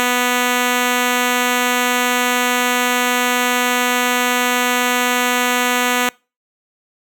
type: tone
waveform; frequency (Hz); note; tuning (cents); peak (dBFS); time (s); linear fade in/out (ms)
5% pulse; 246.9; B3; 0; -3; 0-6.09; 0
effects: noise-tail reverb RT60 0.3 s tail -25 dB re dry